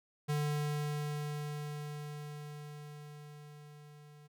square tone with level ramp, 148.2 Hz, D3, 16 cents sharp, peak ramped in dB -31 to -55 dBFS, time 0.28-4.28 s, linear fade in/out 20 ms, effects none

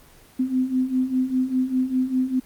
sine beating tone pair, 254 / 259 Hz, B3 / C4, +49 / -17 cents, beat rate 5 Hz, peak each -25 / -21 dBFS, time 0.39-2.4 s, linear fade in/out 10 ms, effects pink hiss -51 dBFS RMS until 2.45 s + Opus 24 kbps

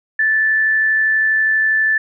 sine tone with amplitude modulation, 1754 Hz, A6, 6 cents flat, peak -11 dBFS, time 0.19-1.98 s, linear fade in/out 5 ms, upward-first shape sine, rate 92.4 Hz, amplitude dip 25%, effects none

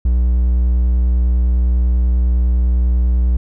triangle tone with vibrato, 60.9 Hz, B1, 24 cents flat, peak -9 dBFS, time 0.05-3.37 s, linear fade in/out 5 ms, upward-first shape square, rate 10 Hz, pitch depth 12 cents each way, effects none

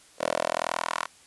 10% pulse tone with high-pass filter sweep, 41.16 Hz, E1, 2 cents flat, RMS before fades -29 dBFS, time 0.18-1.08 s, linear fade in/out 50 ms, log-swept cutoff 510 to 1100 Hz, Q 2.4, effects white hiss -55 dBFS RMS until 1.26 s + resampled to 24000 Hz

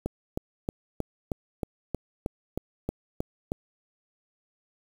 click train, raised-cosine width 2 ms, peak -15 dBFS, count 12, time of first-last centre 0.06-3.519 s, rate 3.18 Hz, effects 7-bit

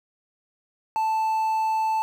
triangle tone with quantisation, 880 Hz, A5, in tune, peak -19 dBFS, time 0.96-2.02 s, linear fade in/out 0 ms, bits 8, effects none

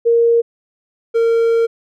sine / triangle tone pair in turn, 466.2 / 459.8 Hz, A#4 / A#4, 0 / -24 cents, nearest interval unison, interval 24 cents, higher first, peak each -9 dBFS, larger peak neither, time 0.05-0.42 / 1.14-1.67 s, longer second, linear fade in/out 20 ms, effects none

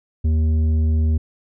triangle tone with tanh clipping, 78.8 Hz, D#2, 23 cents sharp, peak -16 dBFS, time 0.24-1.18 s, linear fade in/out 10 ms, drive 12 dB, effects none

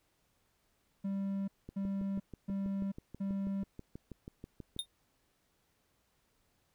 triangle tone bursts, 196.2 Hz, G3, 2 cents sharp, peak -31 dBFS, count 4, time 1.04-3.64 s, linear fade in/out 10 ms, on 440 ms, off 280 ms
click train, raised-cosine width 3 ms, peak -32 dBFS, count 20, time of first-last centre 1.69-4.764 s, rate 6.18 Hz
square tone with exponential decay, 3650 Hz, A#7, 37 cents flat, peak -30 dBFS, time 4.79-4.86 s, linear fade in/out 1 ms, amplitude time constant 15 ms
effects pink hiss -75 dBFS RMS until 6.74 s

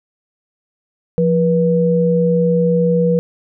sine tone pair together, 172.92 / 485 Hz, F3 / B4, -17 / -31 cents, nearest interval octave + tritone, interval 1786 cents, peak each -14 dBFS, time 1.18-3.19 s, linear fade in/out 0 ms, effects none

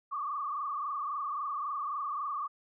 sine tone with frequency modulation, 1159 Hz, D6, 23 cents flat, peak -32 dBFS, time 0.11-2.48 s, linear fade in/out 20 ms, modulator 23.7 Hz, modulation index 2.8, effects none

